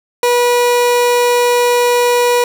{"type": "tone", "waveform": "30% pulse", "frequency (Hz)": 485.7, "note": "B4", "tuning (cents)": -29, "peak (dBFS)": -7, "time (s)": [0.23, 2.44], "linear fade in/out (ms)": 2, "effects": []}